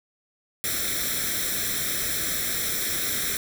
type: noise with comb filter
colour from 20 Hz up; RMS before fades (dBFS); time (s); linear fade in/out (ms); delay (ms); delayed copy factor
white; -27; 0.64-3.37; 0; 0.53; +0.8
effects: none